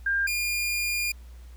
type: tone pair in turn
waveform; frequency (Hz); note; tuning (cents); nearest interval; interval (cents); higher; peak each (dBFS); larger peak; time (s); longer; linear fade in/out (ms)
sine / sawtooth; 1600 / 2417; G6 / D7; +35 / +49; perfect fifth; 714; second; -22; neither; 0.06-0.27 / 0.27-1.12; second; 5
effects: added 60 Hz sine -42 dBFS peak until 1.56 s + pink hiss -59 dBFS RMS until 1.56 s